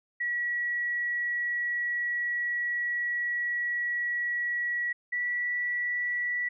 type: tone pair in turn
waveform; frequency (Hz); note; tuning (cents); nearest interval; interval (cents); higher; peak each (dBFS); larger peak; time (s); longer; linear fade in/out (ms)
sine; 1928 / 1950.4; B6 / B6; -42 / -22; unison; 20; second; -27 / -27; neither; 0.2-4.93 / 5.12-6.49; first; 10
effects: none